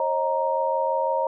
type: tone cluster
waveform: sine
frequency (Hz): 538 / 624 / 935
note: C5 / D#5 / A#5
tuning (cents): +48 / +5 / +5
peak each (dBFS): -25 / -27 / -24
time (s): 0-1.27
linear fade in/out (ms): 2
effects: none